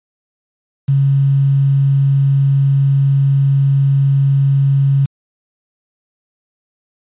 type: tone with quantisation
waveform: sine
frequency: 137.9 Hz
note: C#3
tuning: 9 cents flat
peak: -9 dBFS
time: 0.88-5.06 s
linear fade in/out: 10 ms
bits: 6
effects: resampled to 8000 Hz